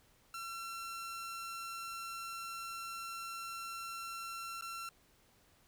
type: tone with dropouts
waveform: sawtooth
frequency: 1355 Hz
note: E6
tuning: 47 cents sharp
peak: -38 dBFS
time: 0.34-4.89 s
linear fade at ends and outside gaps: 2 ms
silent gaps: 4.611-4.622 s
effects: pink hiss -68 dBFS RMS until 5.67 s